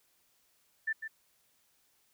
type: tone with echo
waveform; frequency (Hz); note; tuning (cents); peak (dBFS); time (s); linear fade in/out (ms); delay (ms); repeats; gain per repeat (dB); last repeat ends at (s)
sine; 1774; A6; +14; -29; 0.87-0.93; 10; 150; 1; -8; 1.08
effects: white hiss -71 dBFS RMS until 2.13 s